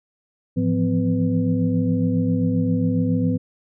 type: tone cluster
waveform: sine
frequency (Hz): 106.5 / 167.4 / 174.8 / 254.2 / 497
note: G#2 / E3 / F3 / C4 / B4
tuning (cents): +44 / +27 / +2 / -50 / +11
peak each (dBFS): -24 / -29 / -22 / -21 / -30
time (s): 0.56-3.38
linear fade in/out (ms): 20
effects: none